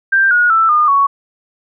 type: tone with pitch steps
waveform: sine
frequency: 1577 / 1446.1 / 1326.1 / 1216 / 1115.1 Hz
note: G6 / F#6 / E6 / D#6 / C#6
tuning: +10 / -40 / +10 / -40 / +10 cents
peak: -8 dBFS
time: 0.12-1.07 s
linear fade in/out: 10 ms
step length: 190 ms
effects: none